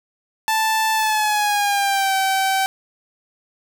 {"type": "tone with pitch glide", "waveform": "sawtooth", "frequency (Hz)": [880, 770.5], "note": ["A5", "G5"], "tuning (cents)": [0, -30], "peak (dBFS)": -13, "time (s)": [0.48, 2.66], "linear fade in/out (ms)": 0, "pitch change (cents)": -230, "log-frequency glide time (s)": [0.94, 2.15], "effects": []}